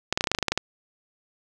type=clicks; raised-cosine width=0.2 ms; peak=-5 dBFS; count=12; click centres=0.126 / 0.175 / 0.209 / 0.241 / 0.272 / 0.316 / 0.349 / 0.387 / 0.427 / 0.483 / 0.52 / 0.576 s; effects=none